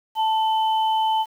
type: tone pair together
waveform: sine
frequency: 880 / 3040 Hz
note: A5 / F#7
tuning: 0 / +46 cents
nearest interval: octave + major sixth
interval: 2146 cents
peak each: -18 / -30 dBFS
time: 0.15-1.26 s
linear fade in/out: 50 ms
effects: 8-bit